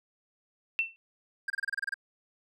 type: tone with exponential decay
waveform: sine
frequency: 2689 Hz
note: E7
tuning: 34 cents sharp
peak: -21 dBFS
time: 0.79-0.96 s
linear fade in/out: 0 ms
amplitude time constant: 36 ms
type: tone bursts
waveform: triangle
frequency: 1600 Hz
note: G6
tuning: 35 cents sharp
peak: -27 dBFS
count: 10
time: 1.48-1.942 s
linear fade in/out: 5 ms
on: 21 ms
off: 28 ms
effects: none